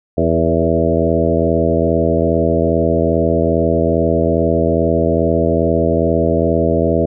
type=harmonic tone with a mistuned harmonic; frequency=82.4 Hz; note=E2; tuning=in tune; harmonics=1 / 2 / 3 / 4 / 5 / 6 / 7 / 8; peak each=-20 / -20 / -20 / -20 / -20 / -20 / -20 / -20 dBFS; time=0.17-7.06 s; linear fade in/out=10 ms; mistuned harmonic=6; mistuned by=-26 cents; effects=none